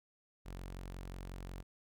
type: tone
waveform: sawtooth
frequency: 45.53 Hz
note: F#1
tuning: 27 cents flat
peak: -40 dBFS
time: 0.45-1.63 s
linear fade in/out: 20 ms
effects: none